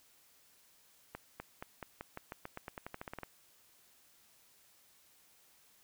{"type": "accelerating click train", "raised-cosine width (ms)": 0.5, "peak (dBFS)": -27, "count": 18, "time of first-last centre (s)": [1.15, 3.233], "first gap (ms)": 250, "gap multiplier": 0.9, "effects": ["white hiss -66 dBFS RMS until 5.83 s"]}